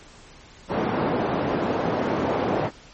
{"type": "band-pass noise", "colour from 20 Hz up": "white", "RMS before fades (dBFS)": -24, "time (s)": [0.68, 2.71], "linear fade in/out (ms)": 50, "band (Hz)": [130, 640], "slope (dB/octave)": 12, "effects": ["pink hiss -48 dBFS RMS until 2.93 s", "MP3 32 kbps"]}